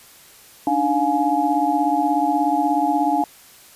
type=tone cluster; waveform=sine; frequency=287.7 / 304.3 / 706 / 840 Hz; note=D4 / D#4 / F5 / G#5; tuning=-36 / -38 / +19 / +19 cents; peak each=-23 / -23 / -22 / -20 dBFS; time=0.67-3.24 s; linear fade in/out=2 ms; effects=white hiss -47 dBFS RMS until 3.75 s + resampled to 32000 Hz